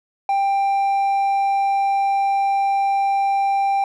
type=tone with hard clipping; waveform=sine; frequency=790 Hz; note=G5; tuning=13 cents sharp; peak=-17 dBFS; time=0.29-3.84 s; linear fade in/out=2 ms; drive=3 dB; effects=none